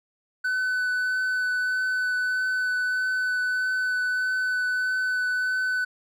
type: tone with vibrato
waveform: triangle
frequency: 1504 Hz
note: F#6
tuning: 28 cents sharp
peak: -21 dBFS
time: 0.44-5.85 s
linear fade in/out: 10 ms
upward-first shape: triangle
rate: 1.6 Hz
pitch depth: 11 cents each way
effects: none